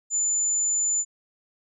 sine tone, 7040 Hz, A8, in tune, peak -21 dBFS, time 0.1-1.05 s, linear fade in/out 50 ms, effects none

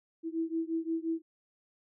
sine beating tone pair, 324.8 / 330.5 Hz, E4 / E4, -26 / +5 cents, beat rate 5.7 Hz, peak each -33 / -34 dBFS, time 0.23-1.22 s, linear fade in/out 50 ms, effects none

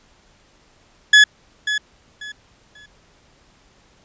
30% pulse tone with echo, 1700 Hz, G#6, 40 cents sharp, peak -4 dBFS, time 1.13-1.24 s, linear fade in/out 5 ms, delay 540 ms, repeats 3, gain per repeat -12 dB, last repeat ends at 2.86 s, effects pink hiss -55 dBFS RMS until 4.04 s + resampled to 16000 Hz

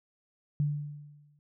sine tone with exponential decay, 146.83 Hz, D3, in tune, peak -23 dBFS, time 0.6-1.39 s, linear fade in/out 0 ms, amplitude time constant 170 ms, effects none

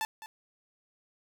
sawtooth tone with echo, 880 Hz, A5, in tune, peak -26 dBFS, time 0.01-0.05 s, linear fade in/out 0 ms, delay 210 ms, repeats 1, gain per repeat -13 dB, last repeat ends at 0.26 s, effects none

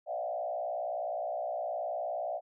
sine tone with frequency modulation, 663 Hz, E5, 10 cents sharp, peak -32 dBFS, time 0.06-2.41 s, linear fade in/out 50 ms, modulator 59.3 Hz, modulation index 1.5, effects none

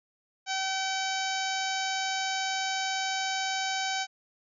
harmonic tone with a mistuned harmonic, 766 Hz, G5, 40 cents flat, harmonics 1 / 2 / 3 / 4 / 5 / 6 / 7 / 8 / 9, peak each -32 / -35 / -37 / -38 / -39 / -40 / -40 / -41 / -42 dBFS, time 0.46-4.07 s, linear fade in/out 50 ms, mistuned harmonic 8, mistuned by +30 cents, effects none

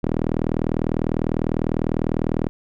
sawtooth tone with band-pass filter, 40 Hz, D#1, 49 cents sharp, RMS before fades -22 dBFS, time 0.03-2.49 s, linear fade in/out 0 ms, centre 280 Hz, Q 1, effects none

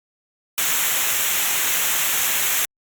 white noise with comb filter, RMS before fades -20 dBFS, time 0.58-2.65 s, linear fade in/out 0 ms, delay 0.21 ms, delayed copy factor -0.65, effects Opus 48 kbps

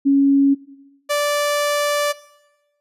sine / sawtooth tone pair in turn, 277.2 / 584.5 Hz, C#4 / D5, 0 / -8 cents, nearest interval octave + minor second, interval 1292 cents, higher second, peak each -11 / -13 dBFS, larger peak first, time 0.05-0.55 / 1.09-2.13 s, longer second, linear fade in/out 20 ms, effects noise-tail reverb RT60 1.0 s tail -19 dB re dry + resampled to 32000 Hz

